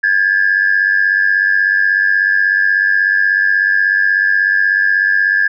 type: tone pair together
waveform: sine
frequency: 1621 / 1717.4 Hz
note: G#6 / A6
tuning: -42 / -42 cents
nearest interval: minor second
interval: 100 cents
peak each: -12 dBFS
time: 0.03-5.48 s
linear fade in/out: 10 ms
effects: tanh soft clip ceiling -3 dBFS